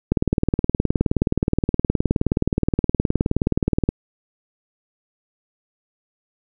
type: click train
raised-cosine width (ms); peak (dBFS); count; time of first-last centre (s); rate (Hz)
3; -4; 73; 0.12-3.89; 19.1
effects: none